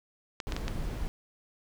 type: clicks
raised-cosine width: 0.2 ms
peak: -17 dBFS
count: 4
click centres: 0.402 / 0.522 / 0.565 / 0.681 s
type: noise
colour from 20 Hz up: brown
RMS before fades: -34 dBFS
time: 0.47-1.08 s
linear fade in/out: 0 ms
effects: none